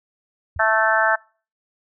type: tone with exponential decay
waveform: sine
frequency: 82.41 Hz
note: E2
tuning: in tune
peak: -28 dBFS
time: 0.56-0.63 s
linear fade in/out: 5 ms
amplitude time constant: 15 ms
type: harmonic tone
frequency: 220 Hz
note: A3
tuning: in tune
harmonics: 3 / 4 / 5 / 6 / 7 / 8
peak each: -21 / -22 / -27 / -23 / -20 / -22 dBFS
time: 0.59-1.16 s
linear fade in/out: 10 ms
effects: noise-tail reverb RT60 0.4 s tail -26 dB re dry